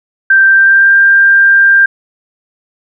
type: tone with pitch glide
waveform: sine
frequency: 1568 to 1589.9 Hz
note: G6 to G6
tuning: 0 to +24 cents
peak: -3 dBFS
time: 0.3-1.86 s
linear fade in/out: 5 ms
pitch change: +24 cents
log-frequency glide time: 0.47-0.94 s
effects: none